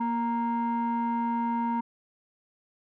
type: tone pair together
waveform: sine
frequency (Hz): 235 / 932.3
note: A#3 / A#5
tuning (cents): +14 / 0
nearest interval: 2 octaves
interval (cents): 2386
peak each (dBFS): -26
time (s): 0-1.81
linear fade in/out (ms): 10
effects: tanh soft clip ceiling -22 dBFS